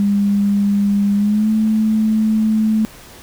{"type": "tone with pitch glide", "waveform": "sine", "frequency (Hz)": [202, 217.8], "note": ["G#3", "A3"], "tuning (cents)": [-48, -17], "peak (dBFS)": -12, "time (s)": [0, 2.85], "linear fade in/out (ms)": 0, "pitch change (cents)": 131, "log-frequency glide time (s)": [1.15, 1.5], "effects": ["pink hiss -40 dBFS RMS until 3.22 s"]}